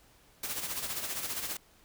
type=noise with tremolo; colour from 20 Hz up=white; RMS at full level=-34 dBFS; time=0.43-1.57 s; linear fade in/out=5 ms; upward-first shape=sine; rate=15 Hz; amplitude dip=55%; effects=pink hiss -62 dBFS RMS until 1.84 s